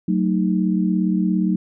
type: chord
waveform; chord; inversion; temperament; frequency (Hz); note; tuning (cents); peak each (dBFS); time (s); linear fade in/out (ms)
sine; D# diminished; first; just; 186.68 / 224 / 311.1; F#3 / A3 / D#4; +16 / +31 / 0; -18 / -23 / -23; 0.08-1.56; 5
effects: none